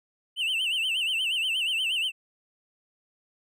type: tone with vibrato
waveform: triangle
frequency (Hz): 2870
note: F7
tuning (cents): +47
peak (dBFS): -23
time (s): 0.36-2.12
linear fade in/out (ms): 50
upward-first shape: sine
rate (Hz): 8.4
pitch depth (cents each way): 150
effects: none